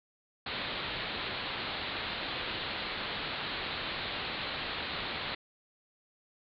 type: low-pass noise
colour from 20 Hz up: white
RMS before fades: -37 dBFS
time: 0.46-5.35 s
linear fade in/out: 5 ms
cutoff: 4300 Hz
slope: 96 dB/octave
effects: none